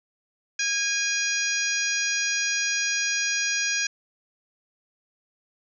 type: harmonic tone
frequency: 820 Hz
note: G#5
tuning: 22 cents flat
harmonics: 2 / 3 / 4 / 5 / 6 / 7 / 8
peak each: -28 / -29 / -36 / -36 / -32 / -30 / -31 dBFS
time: 0.59-3.87 s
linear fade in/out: 5 ms
effects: none